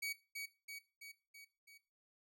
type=tone with echo; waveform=sawtooth; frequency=2258 Hz; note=C#7; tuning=31 cents sharp; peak=-36 dBFS; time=0.02-0.13 s; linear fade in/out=10 ms; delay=330 ms; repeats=5; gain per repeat=-4 dB; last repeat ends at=1.78 s; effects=noise-tail reverb RT60 0.3 s tail -17 dB re dry